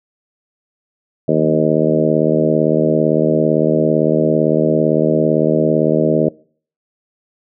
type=harmonic tone with a mistuned harmonic; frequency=77.78 Hz; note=D#2; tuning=in tune; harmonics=2 / 3 / 4 / 5 / 6 / 7 / 8; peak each=-19 / -19 / -19 / -19 / -19 / -19 / -19 dBFS; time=1.28-6.29 s; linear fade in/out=5 ms; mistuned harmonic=2; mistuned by=+24 cents; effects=noise-tail reverb RT60 0.5 s tail -24 dB re dry